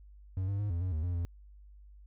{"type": "tone with pitch steps", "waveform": "triangle", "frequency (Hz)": [93.9, 99.6, 103.3, 85.2, 92, 77.8, 88.4, 85.5], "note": ["F#2", "G2", "G#2", "F2", "F#2", "D#2", "F2", "F2"], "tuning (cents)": [26, 28, -9, -42, -9, 0, 22, -36], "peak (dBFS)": -28, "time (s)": [0.37, 1.25], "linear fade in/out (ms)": 0, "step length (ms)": 110, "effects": ["added 50 Hz sine -51 dBFS peak until 2.06 s"]}